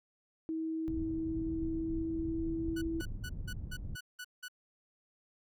sine tone with pitch glide, 321 to 327.7 Hz, E4 to E4, -46 to -10 cents, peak -33 dBFS, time 0.49-3.01 s, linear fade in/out 0 ms, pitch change +36 cents, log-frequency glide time 0.66-2.76 s
pink low-pass noise, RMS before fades -41 dBFS, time 0.88-3.96 s, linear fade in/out 0 ms, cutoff 140 Hz, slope 12 dB/octave
sawtooth tone bursts, 1480 Hz, F#6, in tune, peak -38 dBFS, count 8, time 2.76-4.484 s, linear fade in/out 10 ms, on 58 ms, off 180 ms
effects none

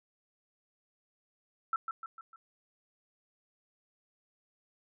sine tone with echo, 1329 Hz, E6, 14 cents sharp, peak -27 dBFS, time 1.73-1.76 s, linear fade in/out 2 ms, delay 150 ms, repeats 4, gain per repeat -6 dB, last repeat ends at 2.36 s, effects none

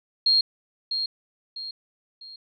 sine tone with echo, 4237 Hz, C8, 21 cents sharp, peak -16 dBFS, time 0.26-0.41 s, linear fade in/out 5 ms, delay 650 ms, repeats 3, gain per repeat -8 dB, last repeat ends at 2.36 s, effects none

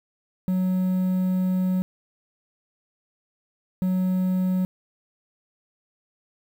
triangle tone bursts at uneven times, 185 Hz, F#3, in tune, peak -18 dBFS, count 2, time 0.48-1.82 / 3.82-4.65 s, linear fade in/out 0 ms, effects 8-bit

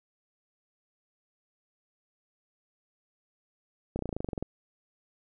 slowing click train, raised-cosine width 2 ms, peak -19 dBFS, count 13, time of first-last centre 3.96-4.426 s, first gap 31 ms, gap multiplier 1.04, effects none

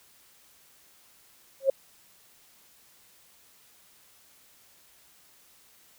sine tone with exponential growth, 540 Hz, C#5, 45 cents flat, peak -14 dBFS, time 1.6-1.7 s, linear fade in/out 5 ms, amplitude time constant 20 ms, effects white hiss -59 dBFS RMS until 5.98 s

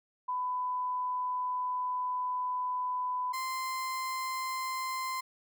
sine / 35% pulse tone pair in turn, 1000 / 1040.4 Hz, B5 / C6, +21 / -10 cents, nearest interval minor second, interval 69 cents, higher second, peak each -30 / -31 dBFS, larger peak first, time 0.28-3.33 / 3.33-5.21 s, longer first, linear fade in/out 10 ms, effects none

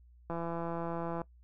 click train, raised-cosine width 1 ms, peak -24 dBFS, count 155, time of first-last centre 0.3-1.217 s, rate 168 Hz, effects noise-tail reverb RT60 0.1 s tail -20 dB re dry + added 60 Hz sine -56 dBFS peak until 1.43 s

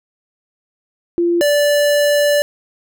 sine / square tone pair in turn, 344.3 / 583.2 Hz, F4 / D5, -25 / -12 cents, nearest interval major sixth, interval 913 cents, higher second, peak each -12 dBFS, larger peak neither, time 1.18-1.41 / 1.41-2.42 s, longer second, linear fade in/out 0 ms, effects none

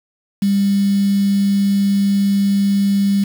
sine tone with quantisation, 199.1 Hz, G3, 27 cents sharp, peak -12 dBFS, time 0.42-3.24 s, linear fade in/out 5 ms, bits 5, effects none

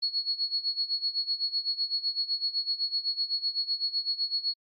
sine tone with tremolo, 4355 Hz, C#8, 31 cents flat, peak -24 dBFS, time 0.02-4.54 s, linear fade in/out 10 ms, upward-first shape sine, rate 7.9 Hz, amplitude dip 85%, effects AAC 64 kbps

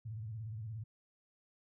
sine tone with vibrato, 110 Hz, A2, in tune, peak -40 dBFS, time 0.05-0.84 s, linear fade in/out 10 ms, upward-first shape square, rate 17 Hz, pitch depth 100 cents each way, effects none

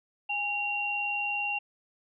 sine tone pair together, 820.3 / 2759 Hz, G#5 / F7, -22 / -22 cents, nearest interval octave + major sixth, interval 2100 cents, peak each -34 / -29 dBFS, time 0.29-1.59 s, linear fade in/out 10 ms, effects none

